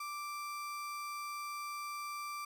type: tone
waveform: 35% pulse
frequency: 1174.7 Hz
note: D6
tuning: in tune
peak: -38 dBFS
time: 0-2.45 s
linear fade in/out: 5 ms
effects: none